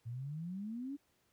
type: exponential sweep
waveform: sine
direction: up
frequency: 112.2 to 292.1 Hz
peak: -39 dBFS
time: 0.05-0.97 s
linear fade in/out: 20 ms
effects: pink hiss -75 dBFS RMS until 1.32 s + high-pass 60 Hz 12 dB/octave